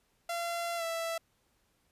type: tone with pitch glide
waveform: sawtooth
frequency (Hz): 684 to 662.2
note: F5 to E5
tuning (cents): -36 to +8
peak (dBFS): -29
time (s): 0.29-1.18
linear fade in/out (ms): 5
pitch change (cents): -56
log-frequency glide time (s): 0.77-0.83
effects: pink hiss -73 dBFS RMS until 1.91 s + resampled to 32000 Hz